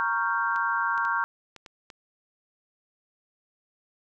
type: chord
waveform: sine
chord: G half-diminished seventh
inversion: first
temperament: equal with one note detuned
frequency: 932.3 / 1108.7 / 1388.1 / 1568 Hz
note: Bb5 / Db6 / F6 / G6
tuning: 0 / 0 / -11 / 0 cents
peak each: -29 dBFS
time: 0-1.24 s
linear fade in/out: 0 ms
type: clicks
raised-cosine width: 0.2 ms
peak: -27 dBFS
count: 6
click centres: 0.561 / 0.978 / 1.051 / 1.563 / 1.662 / 1.902 s
effects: none